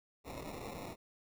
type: noise with sample-and-hold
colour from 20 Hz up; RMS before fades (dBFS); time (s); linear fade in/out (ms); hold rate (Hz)
violet; -45; 0.24-0.96; 50; 1575
effects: none

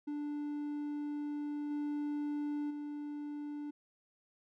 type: tone with level steps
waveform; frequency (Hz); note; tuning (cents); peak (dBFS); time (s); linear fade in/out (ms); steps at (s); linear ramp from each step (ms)
triangle; 293.7; D4; 0; -34 / -32 / -37; 0.07-3.71; 10; 1.7 / 2.7; 10
effects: none

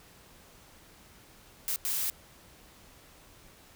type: noise bursts at uneven times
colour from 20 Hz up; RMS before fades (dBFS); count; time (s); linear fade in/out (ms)
blue; -31; 2; 1.68-1.76 / 1.85-2.1; 0
effects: pink hiss -56 dBFS RMS until 3.75 s

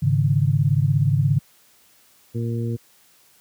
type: chord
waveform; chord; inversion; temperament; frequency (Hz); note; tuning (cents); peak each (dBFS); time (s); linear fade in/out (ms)
sine; Ab suspended fourth; none; equal; 103.83 / 138.59 / 155.56; Ab2 / Db3 / Eb3; 0 / 0 / 0; -21 / -18 / -22; 0.02-1.39; 10
type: harmonic tone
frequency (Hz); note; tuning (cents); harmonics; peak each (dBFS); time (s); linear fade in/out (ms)
116.54; A#2; 0; 1 / 2 / 3 / 4; -23 / -29 / -33 / -35; 2.34-2.77; 20
effects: white hiss -56 dBFS RMS until 3.4 s + high-pass 60 Hz 12 dB/octave

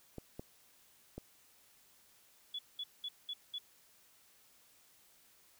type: clicks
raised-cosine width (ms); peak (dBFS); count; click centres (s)
2; -30; 3; 0.183 / 0.395 / 1.18
type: tone bursts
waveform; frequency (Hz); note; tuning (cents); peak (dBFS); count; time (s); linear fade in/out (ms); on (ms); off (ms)
sine; 3411; G#7; +46; -38; 5; 2.54-3.585; 5; 49; 200
effects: white hiss -66 dBFS RMS until 5.59 s

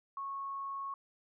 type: tone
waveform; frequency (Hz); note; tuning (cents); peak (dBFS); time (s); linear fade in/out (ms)
sine; 1100; C#6; -14; -37; 0.17-0.94; 2
effects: none

